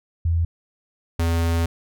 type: tone pair in turn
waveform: sine / square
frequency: 83.6 / 83.6 Hz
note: E2 / E2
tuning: +25 / +25 cents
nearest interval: unison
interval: 0 cents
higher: neither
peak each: -17 / -19 dBFS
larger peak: first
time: 0.25-0.45 / 1.19-1.66 s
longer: second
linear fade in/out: 5 ms
effects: none